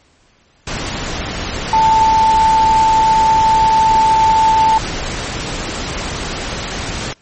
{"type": "tone in noise", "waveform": "sine", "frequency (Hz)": 884, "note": "A5", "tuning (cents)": 8, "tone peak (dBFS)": -8, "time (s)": [1.73, 4.78], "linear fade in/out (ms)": 2, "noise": "pink", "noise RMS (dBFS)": -22, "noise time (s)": [0.67, 7.13], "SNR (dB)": 11, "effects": ["pink hiss -53 dBFS RMS until 7.21 s", "MP3 32 kbps"]}